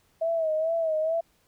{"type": "tone with vibrato", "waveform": "sine", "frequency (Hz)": 644, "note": "E5", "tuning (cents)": -41, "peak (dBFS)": -23, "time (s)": [0.21, 1.21], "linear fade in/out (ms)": 10, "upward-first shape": "sine", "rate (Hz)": 2.3, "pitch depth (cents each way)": 63, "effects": ["pink hiss -66 dBFS RMS until 1.47 s"]}